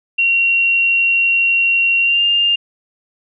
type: tone with pitch glide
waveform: sine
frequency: 2746 to 2805 Hz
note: F7 to F7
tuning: -30 to +7 cents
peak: -11 dBFS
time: 0.18-2.56 s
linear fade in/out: 10 ms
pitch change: +37 cents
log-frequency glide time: 2.01-2.23 s
effects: none